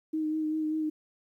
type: tone with vibrato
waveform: sine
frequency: 311.1 Hz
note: D#4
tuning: in tune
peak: -27 dBFS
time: 0.13-0.9 s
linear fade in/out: 10 ms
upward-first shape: sine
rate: 5.1 Hz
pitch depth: 21 cents each way
effects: 11-bit